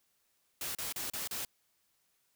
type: noise bursts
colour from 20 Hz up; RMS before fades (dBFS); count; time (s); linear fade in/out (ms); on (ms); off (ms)
white; -38; 5; 0.61-1.45; 2; 140; 35
effects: white hiss -75 dBFS RMS until 2.35 s